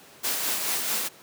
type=noise with tremolo; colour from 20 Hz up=white; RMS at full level=-26 dBFS; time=0.23-1.09 s; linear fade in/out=20 ms; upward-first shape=sine; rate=4.6 Hz; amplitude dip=35%; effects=pink hiss -50 dBFS RMS until 1.22 s + high-pass 200 Hz 12 dB/octave